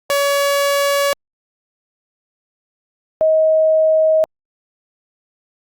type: tone pair in turn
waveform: sawtooth / sine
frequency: 565 / 632.2 Hz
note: C#5 / D#5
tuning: +33 / +27 cents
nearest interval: major second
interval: 194 cents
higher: second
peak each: -10 dBFS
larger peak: neither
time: 0.1-1.13 / 3.21-4.24 s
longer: neither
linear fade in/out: 0 ms
effects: Opus 48 kbps